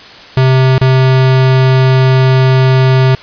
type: tone with dropouts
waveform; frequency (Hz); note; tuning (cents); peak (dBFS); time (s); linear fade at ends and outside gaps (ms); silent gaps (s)
square; 130.81; C3; 0; -6; 0.37-3.15; 2; 0.781-0.813
effects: white hiss -33 dBFS RMS until 3.22 s + resampled to 11025 Hz